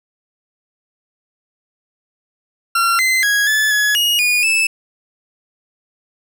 40% pulse tone with pitch steps, 1368 / 2059 / 1656 / 1731 / 1690 / 2877 / 2449 / 2626 Hz, F6 / C7 / G#6 / A6 / G#6 / F#7 / D#7 / E7, -36 / -28 / -5 / -29 / +30 / -49 / -28 / -7 cents, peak -12 dBFS, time 2.75-4.67 s, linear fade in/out 5 ms, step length 240 ms, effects none

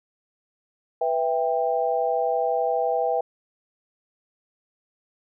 sine chord, E minor, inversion second, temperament just, 494.4 / 659.3 / 791.1 Hz, B4 / E5 / G5, +2 / 0 / +16 cents, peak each -25 dBFS, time 1.01-3.21 s, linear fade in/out 5 ms, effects none

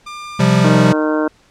sawtooth tone, 1197 Hz, D6, 33 cents sharp, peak -24 dBFS, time 0.06-0.69 s, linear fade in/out 10 ms
square chord, C suspended fourth, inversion none, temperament equal, 130.81 / 174.61 / 196 Hz, C3 / F3 / G3, 0 / 0 / 0 cents, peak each -15 dBFS, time 0.39-0.93 s, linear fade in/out 10 ms
harmonic tone, 153.9 Hz, D#3, 19 cents flat, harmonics 2 / 3 / 4 / 5 / 6 / 7 / 8 / 9 / 10, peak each -16 / -21 / -21 / -33 / -27 / -27 / -37 / -27 / -29 dBFS, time 0.64-1.28 s, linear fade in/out 5 ms
effects pink hiss -52 dBFS RMS until 1.5 s + low-pass 7000 Hz 12 dB/octave

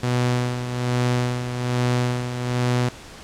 sawtooth tone with tremolo, 123.47 Hz, B2, in tune, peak -14 dBFS, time 0.03-2.89 s, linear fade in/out 5 ms, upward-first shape sine, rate 1.2 Hz, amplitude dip 60%, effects pink hiss -41 dBFS RMS until 3.23 s + low-pass 8000 Hz 12 dB/octave

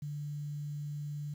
sine tone with quantisation, 146.83 Hz, D3, in tune, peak -36 dBFS, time 0.02-1.34 s, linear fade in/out 5 ms, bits 10, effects none

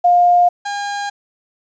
sine / 30% pulse tone pair in turn, 707 / 811 Hz, F5 / G#5, +21 / -41 cents, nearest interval major second, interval 238 cents, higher second, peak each -8 / -18 dBFS, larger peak first, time 0.04-0.49 / 0.65-1.1 s, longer neither, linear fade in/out 10 ms, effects resampled to 16000 Hz + 8-bit

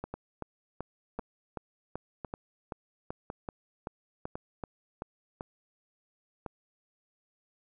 two click trains, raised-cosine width 1 ms, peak -22 / -23 dBFS, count 14 / 7, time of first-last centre 0.04-5.021 / 0.14-6.462 s, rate 2.61 / 0.949 Hz, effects none

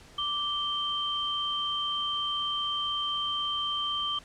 sine tone pair together, 1172 / 3132 Hz, D6 / G7, -4 / -2 cents, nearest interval octave + perfect fourth, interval 1702 cents, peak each -33 / -29 dBFS, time 0.18-4.19 s, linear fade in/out 5 ms, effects pink hiss -53 dBFS RMS until 4.24 s + low-pass 8000 Hz 12 dB/octave

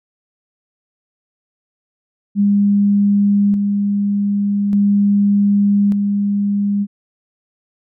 sine tone with tremolo, 202.4 Hz, G#3, 44 cents flat, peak -10 dBFS, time 2.35-6.87 s, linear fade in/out 50 ms, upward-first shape square, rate 0.42 Hz, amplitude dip 35%, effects none

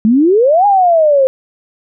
sine exponential two-way sweep, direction up then down, 208.3 to 830.6 to 518 Hz, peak -6 dBFS, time 0.05-1.27 s, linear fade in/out 0 ms, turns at 0.66 s, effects none

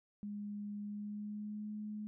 sine tone with pitch glide, 206 to 211.4 Hz, G#3 to G#3, -14 to +31 cents, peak -40 dBFS, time 0.23-2.07 s, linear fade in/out 0 ms, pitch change +45 cents, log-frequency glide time 0.8-1.72 s, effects none

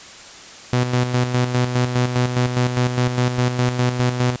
sawtooth tone with tremolo, 124.2 Hz, B2, 10 cents sharp, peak -11 dBFS, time 0.73-4.36 s, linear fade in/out 0 ms, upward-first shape square, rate 4.9 Hz, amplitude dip 55%, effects white hiss -39 dBFS RMS until 4.4 s + resampled to 16000 Hz

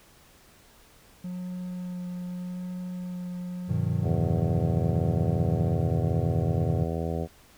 triangle tone with vibrato, 180 Hz, F#3, 47 cents flat, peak -30 dBFS, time 1.24-5.74 s, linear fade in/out 5 ms, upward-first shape sine, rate 0.82 Hz, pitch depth 11 cents each way
triangle chord, G augmented, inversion none, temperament equal, 98 / 123.47 / 155.56 Hz, G2 / B2 / D#3, 0 / 0 / 0 cents, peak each -27 dBFS, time 3.68-6.85 s, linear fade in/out 20 ms
harmonic tone, 82.41 Hz, E2, in tune, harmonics 1 / 2 / 3 / 4 / 5 / 6 / 7 / 8 / 9, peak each -32 / -32 / -37 / -39 / -36 / -37 / -39 / -41 / -41 dBFS, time 4.02-7.28 s, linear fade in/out 50 ms
effects pink hiss -56 dBFS RMS until 7.57 s

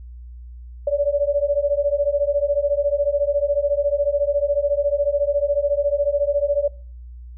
sine beating tone pair, 567 / 581 Hz, C#5 / D5, +39 / -19 cents, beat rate 14 Hz, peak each -20 dBFS, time 0.87-6.68 s, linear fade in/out 5 ms, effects noise-tail reverb RT60 0.5 s tail -23 dB re dry + added 60 Hz sine -35 dBFS peak until 7.37 s

